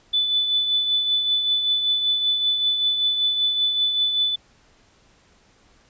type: tone with tremolo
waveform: sine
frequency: 3490 Hz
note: A7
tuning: 15 cents flat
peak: -16 dBFS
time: 0.13-4.36 s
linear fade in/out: 10 ms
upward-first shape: triangle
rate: 5.2 Hz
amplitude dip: 50%
effects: pink hiss -57 dBFS RMS until 5.89 s + resampled to 16000 Hz